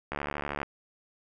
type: click train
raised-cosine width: 0.5 ms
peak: -17 dBFS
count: 38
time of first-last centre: 0.12-0.63 s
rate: 72.5 Hz
effects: none